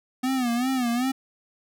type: tone with vibrato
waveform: square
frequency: 249.3 Hz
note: B3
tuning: 16 cents sharp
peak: -23 dBFS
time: 0.23-1.12 s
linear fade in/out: 10 ms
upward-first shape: sine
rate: 2.6 Hz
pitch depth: 110 cents each way
effects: none